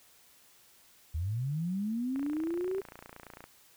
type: linear sweep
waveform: sine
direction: up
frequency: 73.42 to 393.1 Hz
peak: -30 dBFS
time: 1.14-2.81 s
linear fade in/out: 10 ms
type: click train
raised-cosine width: 0.5 ms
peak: -31 dBFS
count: 38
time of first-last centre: 2.16-3.44 s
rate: 28.9 Hz
effects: white hiss -61 dBFS RMS until 3.76 s